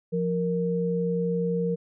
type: tone pair together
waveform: sine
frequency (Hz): 174.61 / 465.9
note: F3 / A#4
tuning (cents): 0 / -1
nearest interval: octave + perfect fourth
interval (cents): 1699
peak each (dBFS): -26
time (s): 0.12-1.76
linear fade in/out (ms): 20
effects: none